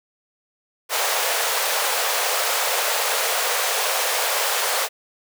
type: high-pass noise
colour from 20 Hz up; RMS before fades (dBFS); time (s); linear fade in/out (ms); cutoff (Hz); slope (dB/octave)
pink; -22; 0.89-4.89; 50; 470; 48
effects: none